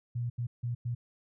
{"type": "tone bursts at uneven times", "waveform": "sine", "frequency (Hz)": 120, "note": "B2", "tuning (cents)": -49, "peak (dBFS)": -30, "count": 4, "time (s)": [[0.15, 0.3], [0.38, 0.47], [0.63, 0.75], [0.85, 0.95]], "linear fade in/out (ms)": 10, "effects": []}